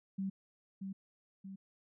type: tone with echo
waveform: sine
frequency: 193.1 Hz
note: G3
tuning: 26 cents flat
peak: -34 dBFS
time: 0.18-0.3 s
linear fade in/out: 10 ms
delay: 630 ms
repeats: 2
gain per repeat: -5 dB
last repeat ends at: 1.56 s
effects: none